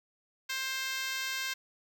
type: tone with high-pass filter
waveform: 5% pulse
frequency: 527 Hz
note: C5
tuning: 12 cents sharp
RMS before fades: -35 dBFS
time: 0.49-1.54 s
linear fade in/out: 10 ms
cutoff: 1500 Hz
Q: 1.8
effects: none

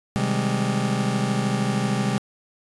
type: chord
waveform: 40% pulse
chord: Ab major seventh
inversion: first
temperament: just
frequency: 129.78 / 155.74 / 194.67 / 207.7 Hz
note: C3 / Eb3 / G3 / Ab3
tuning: -14 / +2 / -12 / 0 cents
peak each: -25 / -31 / -25 / -25 dBFS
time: 0.16-2.18 s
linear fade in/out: 0 ms
effects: resampled to 24000 Hz

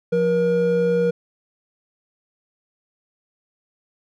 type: tone pair together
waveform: triangle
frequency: 175.71 / 476.2 Hz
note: F3 / A#4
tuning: +11 / +37 cents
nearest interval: octave + perfect fourth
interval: 1726 cents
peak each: -21 / -15 dBFS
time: 0.12-1.11 s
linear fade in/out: 10 ms
effects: none

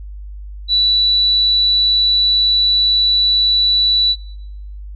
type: tone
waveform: sine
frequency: 3951 Hz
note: B7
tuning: in tune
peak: -10 dBFS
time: 0.68-4.16 s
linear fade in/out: 50 ms
effects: noise-tail reverb RT60 0.7 s tail -21 dB re dry + added 50 Hz sine -28 dBFS peak until 4.95 s

